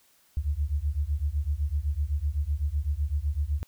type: beating tone pair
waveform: sine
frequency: 69.3 / 77.2 Hz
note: C#2 / D#2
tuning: 0 / -13 cents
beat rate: 7.9 Hz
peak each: -28 dBFS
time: 0.37-3.63 s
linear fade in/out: 0 ms
effects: white hiss -63 dBFS RMS until 3.67 s